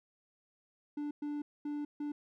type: tone bursts at uneven times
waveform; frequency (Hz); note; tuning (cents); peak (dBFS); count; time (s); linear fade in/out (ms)
triangle; 293.7; D4; 0; -33; 4; 0.97-1.11 / 1.22-1.42 / 1.65-1.85 / 2-2.12; 5
effects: none